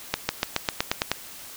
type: accelerating click train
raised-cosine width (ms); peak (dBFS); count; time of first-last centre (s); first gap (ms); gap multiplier
0.2; -4; 9; 0.14-1.116; 150; 0.94
effects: white hiss -42 dBFS RMS until 1.56 s